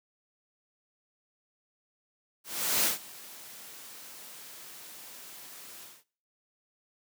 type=noise with ADSR envelope; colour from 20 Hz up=white; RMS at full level=-25 dBFS; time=2.44-6.04 s; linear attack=400 ms; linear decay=140 ms; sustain=-22 dB; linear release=210 ms; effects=noise-tail reverb RT60 0.5 s tail -23 dB re dry + high-pass 150 Hz 12 dB/octave